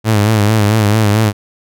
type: tone with vibrato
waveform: sawtooth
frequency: 106.6 Hz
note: G#2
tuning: 46 cents sharp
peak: -5 dBFS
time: 0.04-1.33 s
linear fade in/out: 50 ms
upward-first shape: sine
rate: 4.5 Hz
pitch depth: 78 cents each way
effects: none